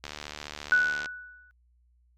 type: click train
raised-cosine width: 0.2 ms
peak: -19 dBFS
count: 77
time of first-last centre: 0.04-1.059 s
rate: 74.6 Hz
type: tone with exponential decay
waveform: sine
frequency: 1480 Hz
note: F#6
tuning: in tune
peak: -16 dBFS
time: 0.72-1.51 s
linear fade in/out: 0 ms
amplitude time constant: 170 ms
effects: added 60 Hz sine -61 dBFS peak until 2.17 s + MP3 96 kbps